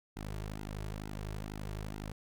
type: tone with flanger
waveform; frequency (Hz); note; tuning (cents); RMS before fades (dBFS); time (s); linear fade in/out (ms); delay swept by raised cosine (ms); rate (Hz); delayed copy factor
sawtooth; 51.91; G#1; 0; -41; 0.16-2.12; 5; 1.7 to 4; 2.2; -0.8
effects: none